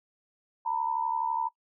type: tone pair together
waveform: sine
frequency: 907 / 979 Hz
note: A#5 / B5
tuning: -48 / -15 cents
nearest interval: minor second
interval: 133 cents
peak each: -28 / -31 dBFS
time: 0.65-1.49 s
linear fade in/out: 20 ms
effects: noise-tail reverb RT60 0.1 s tail -22 dB re dry